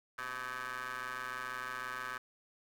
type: ring-modulated tone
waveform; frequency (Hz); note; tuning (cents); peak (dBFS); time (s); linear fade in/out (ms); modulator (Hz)
20% pulse; 126.2; B2; +38; -31; 0.18-2.18; 5; 1400
effects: none